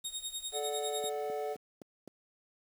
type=tone with tremolo; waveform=20% pulse; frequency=3729 Hz; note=A#7; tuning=in tune; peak=-29 dBFS; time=0.04-1.1 s; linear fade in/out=10 ms; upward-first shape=sine; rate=10 Hz; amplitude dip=80%
type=chord; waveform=triangle; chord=D major; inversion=second; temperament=equal with one note detuned; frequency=433.9 / 587.3 / 740 Hz; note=A4 / D5 / F#5; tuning=-24 / 0 / 0 cents; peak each=-34 / -38 / -37 dBFS; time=0.52-1.57 s; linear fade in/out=50 ms
type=click train; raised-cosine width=2 ms; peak=-32 dBFS; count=5; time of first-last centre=1.04-2.076 s; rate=3.86 Hz
effects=high-pass 200 Hz 12 dB/octave + 9-bit